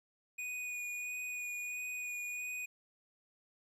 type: tone with vibrato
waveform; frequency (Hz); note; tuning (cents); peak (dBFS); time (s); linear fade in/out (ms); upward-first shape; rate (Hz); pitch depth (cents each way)
square; 2468; D#7; -15; -39; 0.38-2.66; 10; sine; 1.5; 13
effects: low-pass 12000 Hz 12 dB/octave + 12-bit